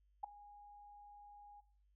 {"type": "tone with ADSR envelope", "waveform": "sine", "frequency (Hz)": 822, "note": "G#5", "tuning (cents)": -18, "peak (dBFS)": -34, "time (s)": [0.23, 1.61], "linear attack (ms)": 11, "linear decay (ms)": 5, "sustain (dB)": -22, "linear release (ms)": 15, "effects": ["noise-tail reverb RT60 0.5 s tail -19 dB re dry", "added 50 Hz sine -70 dBFS peak until 1.95 s"]}